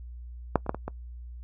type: clicks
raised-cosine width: 1 ms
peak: -6 / -24 / -11 / -19 / -18 dBFS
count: 5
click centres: 0.557 / 0.664 / 0.694 / 0.746 / 0.88 s
effects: noise-tail reverb RT60 0.1 s tail -23 dB re dry + added 60 Hz sine -39 dBFS peak until 1.43 s